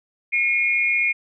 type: tone pair together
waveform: sine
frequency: 2162 / 2427 Hz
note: C#7 / D#7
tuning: -44 / -44 cents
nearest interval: major second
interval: 200 cents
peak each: -20 dBFS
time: 0.32-1.13 s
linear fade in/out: 20 ms
effects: none